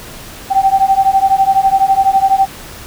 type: beating tone pair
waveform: sine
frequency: 771 / 783 Hz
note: G5 / G5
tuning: -29 / -2 cents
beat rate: 12 Hz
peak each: -11 dBFS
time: 0.5-2.47 s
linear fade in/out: 20 ms
effects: pink hiss -32 dBFS RMS until 2.86 s